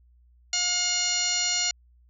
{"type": "harmonic tone with a mistuned harmonic", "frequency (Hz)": 715, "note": "F5", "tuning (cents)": 41, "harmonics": [1, 2, 3, 4, 5, 6, 7, 8, 9, 10], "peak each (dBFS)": [-40, -39, -33, -32, -39, -28, -39, -29, -36, -31], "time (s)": [0.53, 1.71], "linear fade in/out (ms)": 2, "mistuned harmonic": 9, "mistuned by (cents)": 48, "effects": ["added 60 Hz sine -55 dBFS peak until 2.09 s"]}